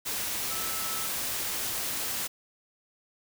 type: tone in noise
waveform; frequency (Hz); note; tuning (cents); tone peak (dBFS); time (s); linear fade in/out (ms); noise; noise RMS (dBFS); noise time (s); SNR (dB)
sine; 1309; E6; -13; -40; 0.49-1.08; 20; white; -32; 0.05-2.28; -11
effects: none